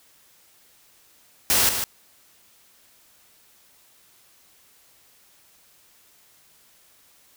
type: noise with echo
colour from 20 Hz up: white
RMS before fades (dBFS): -19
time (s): 1.5-1.69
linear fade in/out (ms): 0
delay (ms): 150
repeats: 1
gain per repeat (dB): -7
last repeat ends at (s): 1.84
effects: white hiss -57 dBFS RMS until 7.36 s